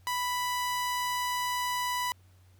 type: tone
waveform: sawtooth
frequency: 989 Hz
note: B5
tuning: 2 cents sharp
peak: -25 dBFS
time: 0.07-2.12 s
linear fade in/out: 0 ms
effects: added 92 Hz sine -56 dBFS peak until 2.59 s + pink hiss -67 dBFS RMS until 2.59 s